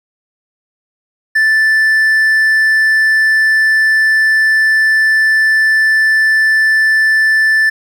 triangle tone, 1760 Hz, A6, in tune, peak -6 dBFS, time 1.35-7.7 s, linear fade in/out 10 ms, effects 8-bit

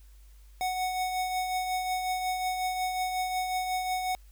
square tone with tremolo, 740 Hz, F#5, in tune, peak -27 dBFS, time 0.61-4.15 s, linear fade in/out 0 ms, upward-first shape triangle, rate 5.5 Hz, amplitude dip 45%, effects added 50 Hz sine -50 dBFS peak until 4.31 s + white hiss -65 dBFS RMS until 4.31 s

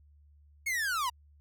45% pulse linear sweep, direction down, 2217 to 930 Hz, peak -29 dBFS, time 0.66-1.1 s, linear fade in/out 10 ms, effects added 73 Hz sine -57 dBFS peak until 1.4 s

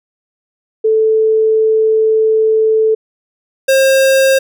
sine / square tone pair in turn, 439.1 / 534.8 Hz, A4 / C5, -4 / +38 cents, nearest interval minor third, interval 342 cents, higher second, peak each -8 dBFS, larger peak neither, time 0.84-2.95 / 3.68-4.39 s, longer first, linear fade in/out 10 ms, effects none

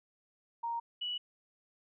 sine tone pair in turn, 932.3 / 2944 Hz, A#5 / F#7, 0 / -9 cents, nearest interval octave + minor sixth, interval 1991 cents, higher second, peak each -33 / -34 dBFS, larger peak first, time 0.63-0.8 / 1.01-1.18 s, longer neither, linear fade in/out 10 ms, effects none

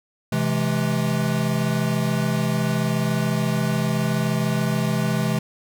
square chord, C augmented, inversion none, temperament equal with one note detuned, 130.81 / 164.81 / 211.6 Hz, C3 / E3 / G#3, 0 / 0 / +33 cents, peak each -25 dBFS, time 0.32-5.39 s, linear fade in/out 5 ms, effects none

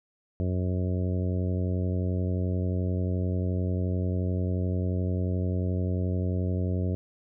harmonic tone, 91.4 Hz, F#2, 21 cents flat, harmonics 1 / 2 / 3 / 4 / 5 / 6 / 7, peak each -26 / -32 / -36 / -38 / -40 / -42 / -43 dBFS, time 0.4-6.95 s, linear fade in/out 0 ms, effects none

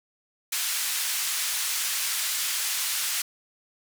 white band-pass noise, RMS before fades -28 dBFS, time 0.52-3.22 s, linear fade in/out 5 ms, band 1500 to 12000 Hz, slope 12 dB/octave, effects none

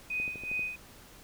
sine tone with tremolo, 2498 Hz, D#7, 6 cents sharp, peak -29 dBFS, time 0.1-0.76 s, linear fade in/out 5 ms, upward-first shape sine, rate 2.6 Hz, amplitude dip 75%
click train, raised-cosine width 2 ms, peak -31 dBFS, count 6, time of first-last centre 0.2-0.594 s, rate 12.7 Hz
effects pink hiss -53 dBFS RMS until 1.23 s

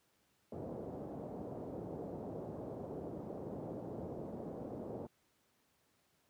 white low-pass noise, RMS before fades -44 dBFS, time 0.52-5.07 s, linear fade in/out 5 ms, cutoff 590 Hz, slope 24 dB/octave, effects pink hiss -75 dBFS RMS until 6.29 s + high-pass 100 Hz 12 dB/octave

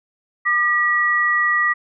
sine tone pair together, 1203 / 1927.9 Hz, D6 / B6, +41 / -42 cents, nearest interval minor sixth, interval 817 cents, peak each -20 / -16 dBFS, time 0.45-1.74 s, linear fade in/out 20 ms, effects none

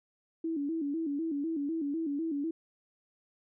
sine tone with vibrato, 304.9 Hz, D#4, 35 cents flat, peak -30 dBFS, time 0.44-2.51 s, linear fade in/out 5 ms, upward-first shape square, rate 4 Hz, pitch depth 120 cents each way, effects none

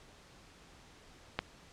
click, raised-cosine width 0.3 ms, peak -15 dBFS, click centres 1.39 s, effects pink hiss -58 dBFS RMS until 1.72 s + low-pass 7000 Hz 12 dB/octave

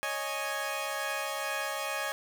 15% pulse chord, C# suspended second, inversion none, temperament equal, 554.4 / 622.3 / 830.6 Hz, C#5 / D#5 / G#5, 0 / 0 / 0 cents, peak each -30 dBFS, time 0.03-2.12 s, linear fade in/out 0 ms, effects none

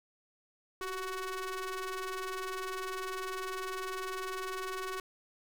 sawtooth ring-modulated tone, 370 Hz, F#4, in tune, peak -29 dBFS, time 0.81-5 s, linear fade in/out 2 ms, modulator 750 Hz, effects none

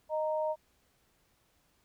sine tone pair together, 620 / 929 Hz, D#5 / A#5, -6 / -6 cents, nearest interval perfect fifth, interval 700 cents, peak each -30 / -35 dBFS, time 0.09-0.56 s, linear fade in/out 50 ms, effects pink hiss -71 dBFS RMS until 1.84 s

